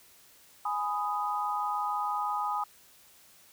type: chord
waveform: sine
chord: G# minor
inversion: none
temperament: just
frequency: 830.6 / 996.7 / 1245.9 Hz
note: G#5 / B5 / D#6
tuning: 0 / +16 / +2 cents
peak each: -32 / -35 / -32 dBFS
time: 0.65-2.64 s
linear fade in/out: 5 ms
effects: white hiss -58 dBFS RMS until 3.52 s